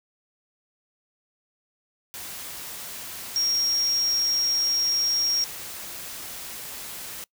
sine tone in noise, 5588 Hz, F8, in tune, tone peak -21 dBFS, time 3.36-5.44 s, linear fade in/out 0 ms, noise white, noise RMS -37 dBFS, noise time 2.14-7.24 s, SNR +13 dB, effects noise-tail reverb RT60 0.1 s tail -24 dB re dry

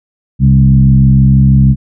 sine tone with frequency modulation, 133.3 Hz, C3, 33 cents sharp, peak -3 dBFS, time 0.39-1.76 s, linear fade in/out 50 ms, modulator 66.4 Hz, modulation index 0.99, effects none

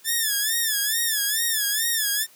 5% pulse tone with vibrato, 1749 Hz, A6, 11 cents flat, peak -11 dBFS, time 0.04-2.27 s, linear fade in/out 50 ms, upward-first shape sine, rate 2.3 Hz, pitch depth 120 cents each way, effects white hiss -53 dBFS RMS until 2.35 s + high-pass 150 Hz 12 dB/octave

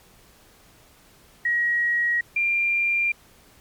sine tone pair in turn, 1900 / 2386 Hz, A#6 / D7, +33 / +27 cents, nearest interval major third, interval 394 cents, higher second, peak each -19 dBFS, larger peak neither, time 1.45-2.21 / 2.36-3.12 s, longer neither, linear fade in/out 5 ms, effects pink hiss -54 dBFS RMS until 3.6 s + MP3 96 kbps

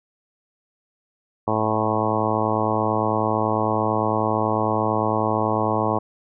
harmonic tone with a mistuned harmonic, 109 Hz, A2, 16 cents flat, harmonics 1 / 2 / 3 / 4 / 5 / 6 / 7 / 8 / 9 / 10, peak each -28 / -28 / -28 / -28 / -28 / -28 / -28 / -28 / -28 / -28 dBFS, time 1.47-5.99 s, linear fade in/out 10 ms, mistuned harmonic 1, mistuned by -17 cents, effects none

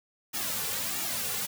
white noise with flanger, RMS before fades -32 dBFS, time 0.33-1.47 s, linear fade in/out 20 ms, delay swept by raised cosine 1.9 to 3.2 ms, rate 1.5 Hz, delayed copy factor -1, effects none

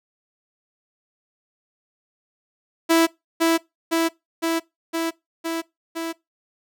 sawtooth tone with echo, 329.6 Hz, E4, in tune, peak -10 dBFS, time 2.89-3.07 s, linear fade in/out 20 ms, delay 510 ms, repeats 6, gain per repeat -2 dB, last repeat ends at 6.13 s, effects noise-tail reverb RT60 0.2 s tail -22 dB re dry

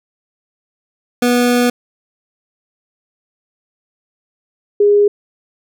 25% pulse / sine tone pair in turn, 244.1 / 410.5 Hz, B3 / G#4, -20 / -20 cents, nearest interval major sixth, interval 900 cents, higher second, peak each -7 dBFS, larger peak neither, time 1.22-1.7 / 4.8-5.08 s, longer first, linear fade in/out 5 ms, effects none

